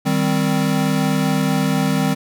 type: chord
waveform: square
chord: C minor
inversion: first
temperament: equal with one note detuned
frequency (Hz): 155.56 / 196 / 260.6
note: Eb3 / G3 / C4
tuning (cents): 0 / 0 / -7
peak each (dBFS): -21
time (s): 0.05-2.15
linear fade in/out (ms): 20
effects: none